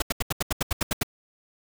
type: noise bursts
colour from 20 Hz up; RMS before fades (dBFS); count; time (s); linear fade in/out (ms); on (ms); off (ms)
pink; -24; 11; 0-1.032; 5; 22; 79
effects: none